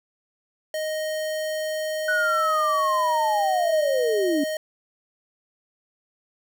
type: tone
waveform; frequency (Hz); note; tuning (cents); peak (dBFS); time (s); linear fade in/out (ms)
square; 622.3; D#5; 0; -26; 0.74-4.57; 2
type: linear sweep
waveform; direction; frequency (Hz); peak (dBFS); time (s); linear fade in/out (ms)
sine; down; 1494 to 274.2; -20; 2.08-4.44; 5
effects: none